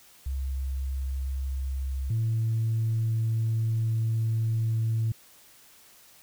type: tone pair in turn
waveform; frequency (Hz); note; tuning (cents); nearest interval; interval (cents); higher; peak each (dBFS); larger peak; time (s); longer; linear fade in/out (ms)
sine; 66.8 / 112.34; C2 / A2; +36 / +36; major sixth; 900; second; -27 / -22; second; 0.26-2.1 / 2.1-5.12; second; 5
effects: tanh soft clip ceiling -20 dBFS + white hiss -55 dBFS RMS until 6.22 s